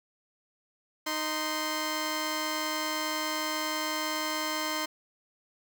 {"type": "tone pair together", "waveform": "10% pulse", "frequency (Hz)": [310, 1041.9], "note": ["D#4", "C6"], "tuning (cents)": [-6, -8], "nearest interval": "octave + major sixth", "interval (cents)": 2098, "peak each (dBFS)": -24, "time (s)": [1.06, 4.86], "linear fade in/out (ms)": 10, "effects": []}